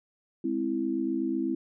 sine chord, Ab augmented, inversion none, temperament equal, 207.7 / 261.6 / 329.6 Hz, Ab3 / C4 / E4, 0 / 0 / 0 cents, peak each -35 / -30 / -29 dBFS, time 0.44-1.55 s, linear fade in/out 5 ms, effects none

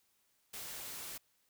white noise, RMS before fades -45 dBFS, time 0.53-1.18 s, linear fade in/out 10 ms, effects white hiss -75 dBFS RMS until 1.49 s

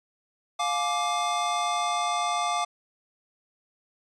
square chord, D diminished, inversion first, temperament just, 704.8 / 845.8 / 1174.7 Hz, F5 / Ab5 / D6, +16 / +31 / 0 cents, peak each -29 / -33 / -29 dBFS, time 0.59-2.65 s, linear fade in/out 10 ms, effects resampled to 22050 Hz

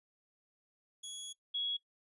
20% pulse / sine tone pair in turn, 3350 / 3337 Hz, G#7 / G#7, +14 / +8 cents, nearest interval unison, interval 6 cents, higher first, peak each -37 / -33 dBFS, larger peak second, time 1.03-1.33 / 1.54-1.77 s, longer first, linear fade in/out 10 ms, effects noise-tail reverb RT60 0.1 s tail -18 dB re dry + resampled to 24000 Hz

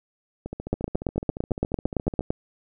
two click trains, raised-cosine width 2 ms, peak -19 / -9 dBFS, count 26 / 15, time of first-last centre 0.46-2.208 / 0.73-2.305 s, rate 14.3 / 8.89 Hz, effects none

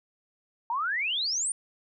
sine exponential sweep, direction up, 894 to 9410 Hz, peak -26 dBFS, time 0.7-1.52 s, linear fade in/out 2 ms, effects none

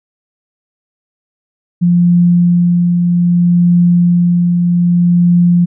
sine tone with tremolo, 174.61 Hz, F3, in tune, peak -5 dBFS, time 1.81-5.66 s, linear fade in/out 20 ms, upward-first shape triangle, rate 0.63 Hz, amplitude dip 35%, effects none

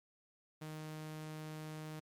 sawtooth tone, 155.2 Hz, D#3, 4 cents flat, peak -40 dBFS, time 0.61-2 s, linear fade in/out 10 ms, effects MP3 96 kbps

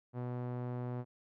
sawtooth tone with low-pass filter, 123.3 Hz, B2, 2 cents flat, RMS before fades -39 dBFS, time 0.13-1.05 s, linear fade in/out 50 ms, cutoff 970 Hz, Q 0.79, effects none

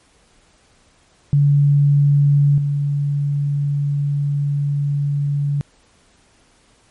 sine tone pair in turn, 143.2 / 143.2 Hz, D3 / D3, -43 / -43 cents, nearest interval unison, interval 0 cents, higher neither, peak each -10 / -16 dBFS, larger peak first, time 1.33-2.58 / 2.58-5.61 s, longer second, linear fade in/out 0 ms, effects pink hiss -55 dBFS RMS until 6.9 s + MP3 48 kbps

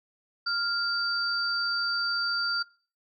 sine tone pair together, 1396.9 / 4647 Hz, F6 / D8, 0 / -19 cents, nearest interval octave + major sixth, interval 2081 cents, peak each -28 dBFS, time 0.46-2.63 s, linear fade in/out 10 ms, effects noise-tail reverb RT60 0.4 s tail -21 dB re dry + MP3 48 kbps

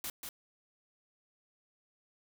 white noise with echo, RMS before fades -39 dBFS, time 0.04-0.1 s, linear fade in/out 2 ms, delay 190 ms, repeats 1, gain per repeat -4 dB, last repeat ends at 0.29 s, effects none

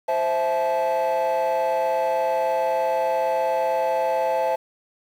triangle chord, A minor, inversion first, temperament equal with one note detuned, 523.3 / 659.3 / 864.4 Hz, C5 / E5 / A5, 0 / 0 / -31 cents, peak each -21 dBFS, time 0.08-4.56 s, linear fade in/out 10 ms, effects tanh soft clip ceiling -14 dBFS + 8-bit

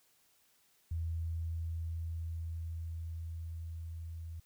sine tone with level ramp, 82.41 Hz, E2, in tune, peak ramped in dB -33 to -41 dBFS, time 0.91-4.4 s, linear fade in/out 5 ms, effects white hiss -70 dBFS RMS until 4.45 s

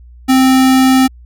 square tone, 261.6 Hz, C4, in tune, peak -7 dBFS, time 0.28-1.08 s, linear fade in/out 20 ms, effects added 60 Hz sine -35 dBFS peak until 1.25 s

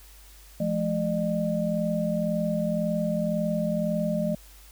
sine tone cluster, 172.9 / 214.8 / 605 Hz, F3 / A3 / D#5, -17 / -41 / -49 cents, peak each -28 dBFS, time 0.6-4.35 s, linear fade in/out 5 ms, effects added 50 Hz sine -49 dBFS peak until 4.71 s + white hiss -53 dBFS RMS until 4.71 s

